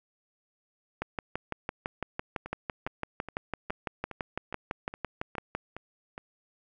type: two click trains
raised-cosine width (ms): 0.5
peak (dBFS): -24 / -16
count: 10 / 28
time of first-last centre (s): 2.46-6.179 / 1.02-5.55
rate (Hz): 2.42 / 5.96
effects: none